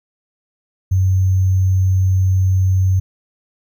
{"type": "tone with sample-and-hold", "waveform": "sine", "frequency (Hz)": 93.9, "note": "F#2", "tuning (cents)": 26, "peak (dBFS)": -11, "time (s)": [0.91, 3], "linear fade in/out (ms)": 10, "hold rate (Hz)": 6300, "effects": []}